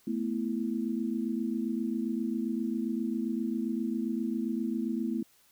sine chord, A suspended second, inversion none, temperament just, 220 / 247.5 / 330 Hz, A3 / B3 / E4, 0 / +4 / +2 cents, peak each -32 / -33 / -35 dBFS, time 0.07-5.23 s, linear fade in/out 5 ms, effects white hiss -64 dBFS RMS until 5.51 s

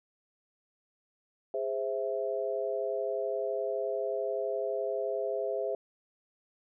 sine chord, Ab augmented, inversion none, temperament equal with one note detuned, 411.7 / 523.3 / 659.3 Hz, Ab4 / C5 / E5, -15 / 0 / 0 cents, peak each -34 dBFS, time 1.54-5.75 s, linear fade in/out 2 ms, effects none

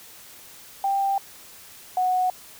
sine tone pair in turn, 788 / 736.5 Hz, G5 / F#5, +9 / -8 cents, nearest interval minor second, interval 117 cents, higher first, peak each -20 / -19 dBFS, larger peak second, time 0.84-1.18 / 1.97-2.3 s, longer first, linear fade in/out 2 ms, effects white hiss -46 dBFS RMS until 2.59 s

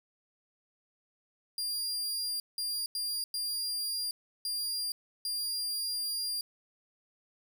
sawtooth tone bursts at uneven times, 4799 Hz, D8, 37 cents sharp, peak -29 dBFS, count 6, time 1.58-2.4 / 2.58-2.86 / 2.95-3.24 / 3.34-4.11 / 4.45-4.92 / 5.25-6.41 s, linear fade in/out 2 ms, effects none

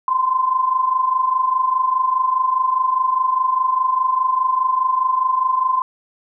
sine tone pair together, 1013 / 1037.9 Hz, B5 / C6, +44 / -14 cents, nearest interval unison, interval 42 cents, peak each -21 / -16 dBFS, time 0.08-5.82 s, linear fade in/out 2 ms, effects none

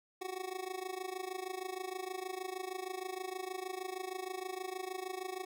25% pulse tone with amplitude modulation, 372.7 Hz, F#4, 13 cents sharp, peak -32 dBFS, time 0.21-5.45 s, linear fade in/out 10 ms, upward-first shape sine, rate 26.4 Hz, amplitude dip 85%, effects none

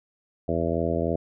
harmonic tone, 83.2 Hz, E2, 17 cents sharp, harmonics 1 / 2 / 3 / 4 / 5 / 6 / 7 / 8, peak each -31 / -31 / -31 / -31 / -31 / -31 / -31 / -31 dBFS, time 0.48-1.16 s, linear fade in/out 5 ms, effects none

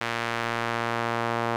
sawtooth tone with band-pass filter sweep, 116.54 Hz, A#2, in tune, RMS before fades -28 dBFS, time 0.01-1.56 s, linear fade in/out 0 ms, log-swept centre 1900 to 980 Hz, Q 0.94, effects 9-bit

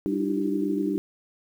sine tone cluster, 196.3 / 297.4 / 325.4 / 337.6 / 387.8 Hz, G3 / D4 / E4 / E4 / G4, +3 / +22 / -22 / +41 / -19 cents, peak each -30 / -26 / -32 / -34 / -31 dBFS, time 0.06-0.98 s, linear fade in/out 0 ms, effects 9-bit

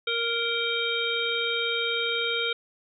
harmonic tone with a mistuned harmonic, 466.2 Hz, A#4, in tune, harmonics 1 / 3 / 5 / 7 / 8, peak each -31 / -31 / -31 / -31 / -31 dBFS, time 0.07-2.53 s, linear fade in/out 5 ms, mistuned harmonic 7, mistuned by -53 cents, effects none

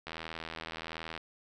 click train, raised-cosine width 0.3 ms, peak -23 dBFS, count 91, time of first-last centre 0.07-1.177 s, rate 81.3 Hz, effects none

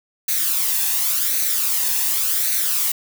blue noise with flanger, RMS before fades -20 dBFS, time 0.28-2.92 s, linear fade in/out 5 ms, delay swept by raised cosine 0.48 to 1.15 ms, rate 0.9 Hz, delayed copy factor +0.55, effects none

